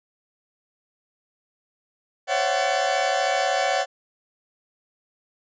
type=tone cluster; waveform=40% pulse; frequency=528 / 564 / 678 / 751 / 1754 Hz; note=C5 / C#5 / E5 / F#5 / A6; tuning=+16 / +30 / +49 / +26 / -6 cents; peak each=-29 / -26 / -27 / -23 / -30 dBFS; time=2.27-3.86 s; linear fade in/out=50 ms; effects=resampled to 16000 Hz